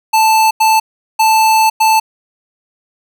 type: tone bursts at uneven times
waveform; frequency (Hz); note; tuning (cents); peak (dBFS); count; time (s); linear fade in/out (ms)
square; 880; A5; 0; -8; 4; 0.13-0.51 / 0.6-0.8 / 1.19-1.7 / 1.8-2; 10
effects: none